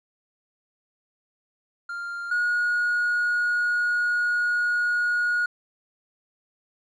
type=tone pair in turn; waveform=triangle; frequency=1396.9 / 1445.3 Hz; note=F6 / F#6; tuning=0 / -41 cents; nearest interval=minor second; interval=59 cents; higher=second; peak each=-28 / -18 dBFS; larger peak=second; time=1.89-2.31 / 2.31-5.46 s; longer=second; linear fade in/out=5 ms; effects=tanh soft clip ceiling -16 dBFS + resampled to 22050 Hz